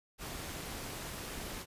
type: noise with amplitude modulation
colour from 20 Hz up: pink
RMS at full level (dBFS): -40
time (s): 0.18-1.66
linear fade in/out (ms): 50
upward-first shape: sine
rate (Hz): 243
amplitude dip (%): 50
effects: resampled to 32000 Hz